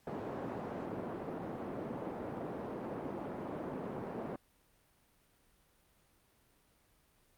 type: band-pass noise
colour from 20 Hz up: pink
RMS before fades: -41 dBFS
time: 0.07-4.36 s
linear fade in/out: 2 ms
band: 210 to 730 Hz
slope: 12 dB/octave
effects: pink hiss -70 dBFS RMS until 7.37 s + Opus 48 kbps